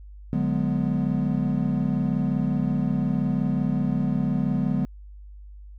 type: chord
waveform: triangle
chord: G# half-diminished seventh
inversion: second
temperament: equal with one note detuned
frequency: 146.83 / 182.13 / 207.7 / 246.9 Hz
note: D3 / F#3 / G#3 / B3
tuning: 0 / -27 / 0 / 0 cents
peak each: -25 dBFS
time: 0.33-4.85 s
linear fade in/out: 0 ms
effects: added 50 Hz sine -40 dBFS peak until 5.78 s